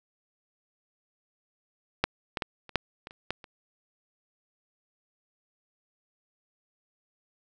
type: clicks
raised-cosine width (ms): 0.3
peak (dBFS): -6 / -14 / -13 / -29 / -7 / -24 / -30 / -13 / -29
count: 9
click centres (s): 2.04 / 2.372 / 2.422 / 2.693 / 2.757 / 3.071 / 3.109 / 3.306 / 3.442
effects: none